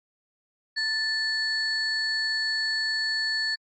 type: tone pair together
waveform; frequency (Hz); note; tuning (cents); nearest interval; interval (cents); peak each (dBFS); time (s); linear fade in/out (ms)
sine; 1760 / 4421; A6 / C#8; 0 / -5; octave + major third; 1595; -25; 0.76-3.56; 20
effects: tanh soft clip ceiling -20 dBFS + MP3 32 kbps